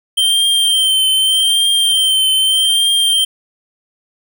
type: tone with vibrato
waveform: square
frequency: 3136 Hz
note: G7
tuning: in tune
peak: -11 dBFS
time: 0.17-3.25 s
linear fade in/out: 10 ms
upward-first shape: triangle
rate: 0.82 Hz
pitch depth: 37 cents each way
effects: none